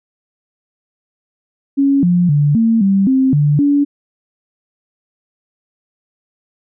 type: tone with pitch steps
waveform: sine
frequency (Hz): 277.2 / 176.5 / 145.8 / 226.6 / 195.3 / 263.6 / 146.6 / 286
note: C#4 / F3 / D3 / A#3 / G3 / C4 / D3 / D4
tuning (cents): 0 / +19 / -12 / -49 / -6 / +13 / -3 / -46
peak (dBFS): -9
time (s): 1.77-3.85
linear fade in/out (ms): 20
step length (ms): 260
effects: none